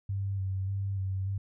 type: tone with vibrato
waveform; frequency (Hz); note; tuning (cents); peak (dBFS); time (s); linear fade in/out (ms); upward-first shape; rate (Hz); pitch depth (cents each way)
sine; 96.9; G2; -20; -29; 0.09-1.38; 5; square; 1.7; 25
effects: none